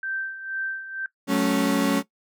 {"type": "tone with tremolo", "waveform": "sine", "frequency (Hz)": 1561, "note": "G6", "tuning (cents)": -8, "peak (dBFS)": -25, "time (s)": [0.03, 1.06], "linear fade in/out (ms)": 2, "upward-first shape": "sine", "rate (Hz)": 2.1, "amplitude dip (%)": 70}
{"type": "chord", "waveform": "35% pulse", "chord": "F# minor", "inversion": "none", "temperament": "equal with one note detuned", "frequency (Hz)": [185, 217.6, 277.2], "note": ["F#3", "A3", "C#4"], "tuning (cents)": [0, -19, 0], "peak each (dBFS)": [-25, -23, -20], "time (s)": [1.27, 2.03], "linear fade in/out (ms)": 50}
{"effects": ["noise-tail reverb RT60 0.1 s tail -17 dB re dry"]}